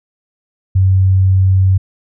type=tone; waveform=sine; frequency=94.7 Hz; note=F#2; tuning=41 cents sharp; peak=-7 dBFS; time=0.75-1.78 s; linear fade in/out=10 ms; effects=none